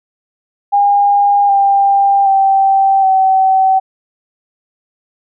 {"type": "tone with pitch steps", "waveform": "sine", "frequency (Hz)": [810, 794.2, 778.8, 763.7], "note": ["G#5", "G5", "G5", "G5"], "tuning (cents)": [-43, 22, -12, -45], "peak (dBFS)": -7, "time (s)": [0.72, 3.8], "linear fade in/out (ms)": 20, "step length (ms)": 770, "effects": []}